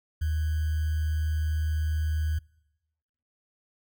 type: tone with sample-and-hold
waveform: sine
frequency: 77.78 Hz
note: D#2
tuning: in tune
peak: -24 dBFS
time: 0.21-2.39 s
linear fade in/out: 10 ms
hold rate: 1575 Hz
effects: noise-tail reverb RT60 1.0 s tail -25 dB re dry